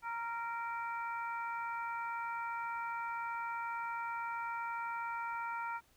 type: harmonic tone with a mistuned harmonic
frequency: 466.2 Hz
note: A#4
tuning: in tune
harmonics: 2 / 3 / 4 / 5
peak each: -39 / -41 / -52 / -48 dBFS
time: 0.02-5.81 s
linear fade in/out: 50 ms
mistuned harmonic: 3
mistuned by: -22 cents
effects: pink hiss -69 dBFS RMS until 5.96 s